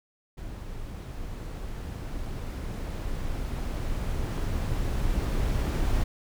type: noise with level ramp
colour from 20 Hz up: brown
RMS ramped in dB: -38 to -25 dBFS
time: 0.37-6.04 s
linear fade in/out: 10 ms
effects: none